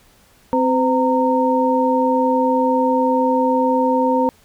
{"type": "tone cluster", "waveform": "sine", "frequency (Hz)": [260.5, 510, 921], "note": ["C4", "C5", "A#5"], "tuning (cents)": [-7, -44, -21], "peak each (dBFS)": -18, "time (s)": [0.53, 4.29], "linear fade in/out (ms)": 0, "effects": ["pink hiss -53 dBFS RMS until 4.44 s"]}